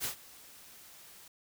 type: noise with ADSR envelope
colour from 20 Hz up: white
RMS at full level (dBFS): -33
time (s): 0-1.28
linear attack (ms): 40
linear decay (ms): 110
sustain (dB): -21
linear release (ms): 4
effects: none